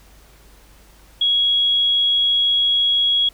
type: tone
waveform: sine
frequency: 3322 Hz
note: G#7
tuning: in tune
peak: -14 dBFS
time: 1.21-3.29 s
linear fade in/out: 5 ms
effects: added 50 Hz sine -48 dBFS peak until 3.33 s + pink hiss -51 dBFS RMS until 3.33 s